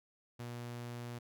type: tone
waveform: sawtooth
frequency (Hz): 120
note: B2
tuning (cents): -49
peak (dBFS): -38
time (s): 0.39-1.19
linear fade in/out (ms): 10
effects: none